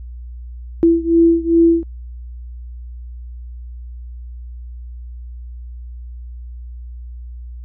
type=beating tone pair; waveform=sine; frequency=333 / 335.5 Hz; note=E4 / E4; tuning=+18 / +31 cents; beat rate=2.5 Hz; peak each=-12 / -14 dBFS; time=0.83-1.83 s; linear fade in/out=0 ms; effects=added 60 Hz sine -29 dBFS peak until 7.64 s